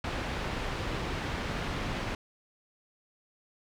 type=low-pass noise; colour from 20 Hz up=pink; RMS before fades=-34 dBFS; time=0.04-2.15 s; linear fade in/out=2 ms; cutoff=3300 Hz; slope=12 dB/octave; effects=none